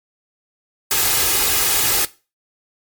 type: noise with comb filter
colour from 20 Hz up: white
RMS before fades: -17 dBFS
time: 0.91-2.05 s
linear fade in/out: 2 ms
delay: 2.4 ms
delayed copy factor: +0.5
effects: noise-tail reverb RT60 0.3 s tail -18 dB re dry + MP3 96 kbps